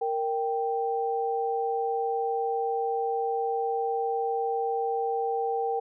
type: tone pair together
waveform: sine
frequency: 464 / 783.5 Hz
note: A#4 / G5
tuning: -8 / -1 cents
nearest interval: major sixth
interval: 907 cents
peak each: -28 dBFS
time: 0.01-5.8 s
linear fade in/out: 10 ms
effects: none